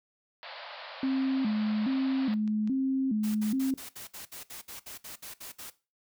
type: band-pass noise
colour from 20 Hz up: pink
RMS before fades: -44 dBFS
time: 0.43-2.34 s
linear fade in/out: 0 ms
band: 520 to 4800 Hz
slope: 96 dB/octave
type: tone with vibrato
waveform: sine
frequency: 238.3 Hz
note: A#3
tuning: 38 cents sharp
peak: -25 dBFS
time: 1.03-3.74 s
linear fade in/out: 2 ms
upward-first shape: square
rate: 1.2 Hz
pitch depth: 190 cents each way
type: clicks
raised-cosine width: 0.2 ms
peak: -33 dBFS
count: 4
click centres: 2.477 / 2.675 / 3.432 / 4.204 s
type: noise bursts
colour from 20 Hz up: white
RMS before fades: -43 dBFS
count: 14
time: 3.23-5.703 s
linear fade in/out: 10 ms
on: 120 ms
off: 61 ms
effects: noise-tail reverb RT60 0.3 s tail -17 dB re dry